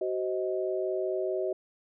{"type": "chord", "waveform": "sine", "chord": "C diminished", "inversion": "second", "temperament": "just", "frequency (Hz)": [376.7, 523.3, 627.9], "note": ["Gb4", "C5", "Eb5"], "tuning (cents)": [31, 0, 16], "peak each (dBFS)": [-30, -36, -32], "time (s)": [0.01, 1.53], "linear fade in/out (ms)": 5, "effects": []}